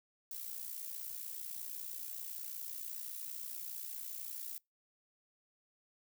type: noise with amplitude modulation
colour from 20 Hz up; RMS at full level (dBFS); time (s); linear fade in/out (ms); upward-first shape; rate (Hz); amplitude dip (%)
violet; -41; 0.31-4.58; 2; sine; 60; 70
effects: noise-tail reverb RT60 0.2 s tail -25 dB re dry